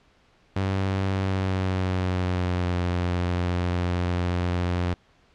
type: tone with pitch glide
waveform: sawtooth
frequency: 96.1 to 88.63 Hz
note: G2 to F2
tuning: -34 to +26 cents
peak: -19 dBFS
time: 0.56-4.94 s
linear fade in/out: 5 ms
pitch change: -140 cents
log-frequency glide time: 1.16-2.77 s
effects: pink hiss -60 dBFS RMS until 5.34 s + low-pass 4000 Hz 12 dB/octave